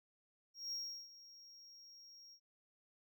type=tone with ADSR envelope; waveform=triangle; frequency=5588 Hz; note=F8; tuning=in tune; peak=-38 dBFS; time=0.54-2.4 s; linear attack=180 ms; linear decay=360 ms; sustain=-17 dB; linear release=72 ms; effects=none